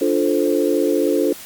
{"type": "chord", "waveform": "sine", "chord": "D minor seventh", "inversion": "none", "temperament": "equal", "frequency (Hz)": [293.7, 349.2, 440, 523.3], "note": ["D4", "F4", "A4", "C5"], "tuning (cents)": [0, 0, 0, 0], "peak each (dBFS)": [-20, -20, -20, -22], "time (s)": [0.01, 1.33], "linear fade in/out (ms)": 5, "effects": ["white hiss -37 dBFS RMS until 1.45 s", "Opus 48 kbps"]}